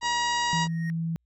harmonic tone, 955 Hz, A#5, 42 cents sharp, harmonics 1 / 2 / 3 / 4 / 5 / 6 / 7 / 8, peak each -26 / -30 / -34 / -35 / -36 / -39 / -40 / -41 dBFS, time 0.01-0.68 s, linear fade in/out 50 ms
click train, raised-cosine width 1 ms, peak -32 dBFS, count 51, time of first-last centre 0.03-0.669 s, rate 78.3 Hz
triangle tone with exponential growth, 1864.7 Hz, A#6, in tune, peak -33 dBFS, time 0.39-0.9 s, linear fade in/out 0 ms, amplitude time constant 110 ms
sine tone, 164.81 Hz, E3, in tune, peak -26 dBFS, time 0.53-1.16 s, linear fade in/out 0 ms
effects added 60 Hz sine -70 dBFS peak until 1.25 s

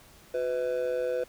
triangle tone with amplitude modulation, 501 Hz, B4, 25 cents sharp, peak -21 dBFS, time 0.34-1.24 s, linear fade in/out 5 ms, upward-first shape sine, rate 137 Hz, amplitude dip 80%, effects pink hiss -55 dBFS RMS until 1.28 s

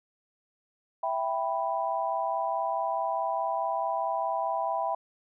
sine chord, E minor, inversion none, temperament equal, 659.3 / 784 / 987.8 Hz, E5 / G5 / B5, 0 / 0 / 0 cents, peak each -31 dBFS, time 1.03-4.95 s, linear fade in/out 5 ms, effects none

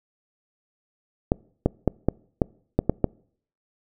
clicks, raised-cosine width 2 ms, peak -5 dBFS, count 8, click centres 1.319 / 1.66 / 1.877 / 2.086 / 2.418 / 2.79 / 2.896 / 3.043 s, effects noise-tail reverb RT60 0.6 s tail -26 dB re dry

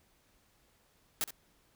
white noise with echo, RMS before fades -32 dBFS, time 1.21-1.24 s, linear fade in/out 0 ms, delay 66 ms, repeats 1, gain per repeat -13 dB, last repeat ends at 1.306 s, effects pink hiss -69 dBFS RMS until 1.75 s

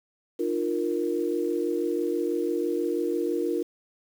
sine chord, Eb suspended second, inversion none, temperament equal with one note detuned, 303.1 / 349.2 / 466.2 Hz, Eb4 / F4 / Bb4, -45 / 0 / 0 cents, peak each -30 / -27 / -29 dBFS, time 0.39-3.63 s, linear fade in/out 10 ms, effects 8-bit

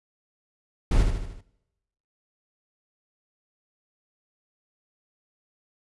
brown noise with echo, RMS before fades -19 dBFS, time 0.91-1.03 s, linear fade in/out 5 ms, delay 76 ms, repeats 5, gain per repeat -5 dB, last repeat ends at 1.41 s, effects noise-tail reverb RT60 0.9 s tail -21 dB re dry + resampled to 24000 Hz

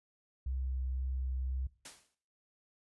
sine tone with vibrato, 64.7 Hz, C2, 19 cents flat, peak -33 dBFS, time 0.46-1.67 s, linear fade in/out 5 ms, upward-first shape sine, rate 2 Hz, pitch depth 11 cents each way
white noise with exponential decay, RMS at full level -44 dBFS, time 1.85-2.15 s, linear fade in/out 5 ms, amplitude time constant 65 ms
effects noise-tail reverb RT60 0.6 s tail -20 dB re dry + resampled to 24000 Hz

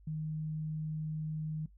sine tone, 155.56 Hz, D#3, in tune, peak -34 dBFS, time 0.07-1.66 s, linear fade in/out 5 ms, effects noise-tail reverb RT60 0.1 s tail -17 dB re dry + added 50 Hz sine -56 dBFS peak until 1.77 s

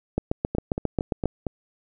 two click trains, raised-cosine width 2 ms, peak -13 / -9 dBFS, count 5 / 9, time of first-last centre 0.55-1.467 / 0.18-1.257 s, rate 4.36 / 7.43 Hz, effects none

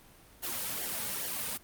white noise with flanger, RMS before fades -35 dBFS, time 0.42-1.58 s, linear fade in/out 20 ms, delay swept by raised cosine 0.79 to 2.99 ms, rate 2.4 Hz, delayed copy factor -0.7, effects pink hiss -57 dBFS RMS until 1.63 s + Opus 32 kbps

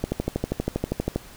click train, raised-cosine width 2 ms, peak -10 dBFS, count 15, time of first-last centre 0.04-1.16 s, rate 12.5 Hz, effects pink hiss -46 dBFS RMS until 1.36 s

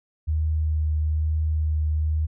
sine tone with vibrato, 77.5 Hz, D#2, 6 cents flat, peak -20 dBFS, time 0.27-2.27 s, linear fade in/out 20 ms, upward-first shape triangle, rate 1.1 Hz, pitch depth 16 cents each way, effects none

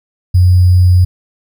sine tone with sample-and-hold, 90.4 Hz, F#2, 40 cents flat, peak -4 dBFS, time 0.34-1.05 s, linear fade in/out 10 ms, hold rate 4900 Hz, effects none

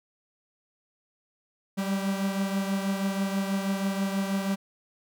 45% pulse beating tone pair, 194.1 / 200.3 Hz, G3 / G3, -17 / +38 cents, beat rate 6.2 Hz, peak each -27 / -33 dBFS, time 1.77-4.56 s, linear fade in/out 20 ms, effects none

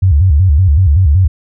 sine tone with vibrato, 82.41 Hz, E2, in tune, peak -5 dBFS, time 0.02-1.28 s, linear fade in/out 10 ms, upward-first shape square, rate 5.3 Hz, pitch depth 230 cents each way, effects none

